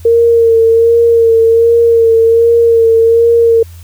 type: tone with vibrato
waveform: sine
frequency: 460 Hz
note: A#4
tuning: 23 cents flat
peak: -4 dBFS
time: 0.05-3.63 s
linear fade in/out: 5 ms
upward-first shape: sine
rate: 1.3 Hz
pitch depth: 25 cents each way
effects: added 85 Hz sine -29 dBFS peak until 3.83 s + white hiss -43 dBFS RMS until 3.83 s